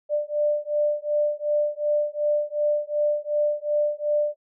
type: beating tone pair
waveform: sine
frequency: 592 / 594.7 Hz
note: D5 / D5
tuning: +14 / +22 cents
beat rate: 2.7 Hz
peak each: -24 dBFS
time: 0.09-4.36 s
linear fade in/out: 50 ms
effects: none